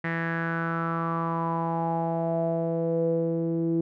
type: tone with low-pass filter sweep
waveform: sawtooth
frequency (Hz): 165.9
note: E3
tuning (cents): +11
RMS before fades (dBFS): -27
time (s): 0.04-3.81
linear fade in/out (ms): 5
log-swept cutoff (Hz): 1900 to 360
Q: 6.4
effects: none